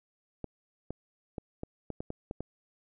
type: clicks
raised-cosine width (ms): 2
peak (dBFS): -23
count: 9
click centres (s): 0.443 / 0.906 / 1.382 / 1.634 / 1.903 / 2.005 / 2.104 / 2.311 / 2.406
effects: none